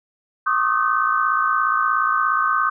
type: tone cluster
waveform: sine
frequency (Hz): 1090 / 1205 / 1262 / 1532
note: C#6 / D6 / D#6 / G6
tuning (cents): -29 / +44 / +24 / -40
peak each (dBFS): -22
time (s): 0.46-2.7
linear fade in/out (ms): 10
effects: none